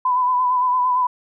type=tone with vibrato; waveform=sine; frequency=1001 Hz; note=B5; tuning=23 cents sharp; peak=-15 dBFS; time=0.05-1.07 s; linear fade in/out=5 ms; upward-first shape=sine; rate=8.8 Hz; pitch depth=33 cents each way; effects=none